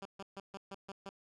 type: tone bursts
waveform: 10% pulse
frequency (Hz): 196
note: G3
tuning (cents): 0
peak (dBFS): -35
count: 7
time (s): 0.02-1.091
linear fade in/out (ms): 2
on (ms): 33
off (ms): 140
effects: low-pass 6000 Hz 12 dB/octave